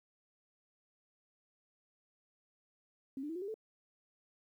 sine tone with pitch steps, 268.4 / 296.1 / 326.6 / 360.3 / 397.5 / 438.5 Hz, C4 / D4 / E4 / F#4 / G4 / A4, +44 / +14 / -16 / -46 / +24 / -6 cents, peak -38 dBFS, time 3.17-3.542 s, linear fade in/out 2 ms, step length 62 ms, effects 12-bit

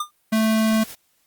square tone with exponential decay, 1205 Hz, D6, 44 cents sharp, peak -20 dBFS, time 0-0.11 s, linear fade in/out 5 ms, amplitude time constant 22 ms
square tone, 220 Hz, A3, in tune, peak -17 dBFS, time 0.32-0.84 s, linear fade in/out 10 ms
white noise with tremolo, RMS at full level -36 dBFS, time 0.35-0.95 s, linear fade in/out 2 ms, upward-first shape triangle, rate 13 Hz, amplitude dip 55%
effects white hiss -65 dBFS RMS until 1.26 s + Opus 32 kbps

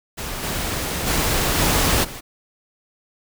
pink noise with level steps, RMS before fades -29 / -25 / -20 / -18 / -34 dBFS, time 0.17-2.21 s, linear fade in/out 20 ms, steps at 0.42 / 1.06 / 1.57 / 2.03 s, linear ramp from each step 20 ms, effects none

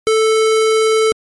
square tone, 440 Hz, A4, in tune, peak -11 dBFS, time 0.07-1.12 s, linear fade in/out 0 ms, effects MP3 48 kbps

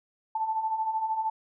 sine beating tone pair, 870 / 883 Hz, A5 / A5, -20 / +6 cents, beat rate 13 Hz, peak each -34 / -27 dBFS, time 0.35-1.3 s, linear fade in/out 5 ms, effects none

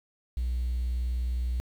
triangle tone with vibrato, 61.2 Hz, B1, 15 cents flat, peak -23 dBFS, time 0.37-1.6 s, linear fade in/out 0 ms, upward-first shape sine, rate 19 Hz, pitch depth 18 cents each way, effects tanh soft clip ceiling -23 dBFS + 9-bit

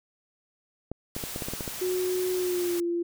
clicks, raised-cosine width 2 ms, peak -20 dBFS, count 9, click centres 0.916 / 1.165 / 1.238 / 1.361 / 1.422 / 1.485 / 1.536 / 1.608 / 1.678 s
white noise, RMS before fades -37 dBFS, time 1.15-2.8 s, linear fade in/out 0 ms
sine tone with pitch glide, 366.4 to 343.8 Hz, F#4 to F4, -17 to -27 cents, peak -25 dBFS, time 1.81-3.03 s, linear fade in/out 10 ms, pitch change -110 cents, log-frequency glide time 2.35-2.84 s
effects none

